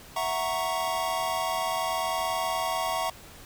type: chord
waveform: square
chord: F# dominant seventh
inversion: third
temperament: equal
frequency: 659.3 / 740 / 932.3 / 1108.7 Hz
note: E5 / F#5 / A#5 / C#6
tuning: 0 / 0 / 0 / 0 cents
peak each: -33 dBFS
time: 0.16-3.1 s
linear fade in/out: 5 ms
effects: pink hiss -48 dBFS RMS until 3.45 s